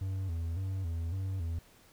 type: tone with vibrato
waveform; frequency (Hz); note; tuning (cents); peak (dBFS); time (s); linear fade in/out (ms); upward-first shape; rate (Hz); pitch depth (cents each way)
triangle; 89.1; F2; +35; -30; 0.01-1.59; 5; square; 1.8; 120
effects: pink hiss -61 dBFS RMS until 1.92 s